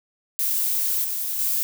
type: noise with level steps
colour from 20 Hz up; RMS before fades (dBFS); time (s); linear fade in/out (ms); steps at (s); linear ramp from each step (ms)
violet; -23 / -27 / -23; 0.39-1.63; 0; 1.04 / 1.39; 2
effects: none